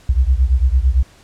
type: beating tone pair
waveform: sine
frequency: 60.7 / 69.6 Hz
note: B1 / C#2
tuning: -29 / +8 cents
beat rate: 8.9 Hz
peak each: -13 / -15 dBFS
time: 0.09-1.03 s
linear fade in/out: 5 ms
effects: pink hiss -48 dBFS RMS until 1.23 s + low-pass 9000 Hz 12 dB/octave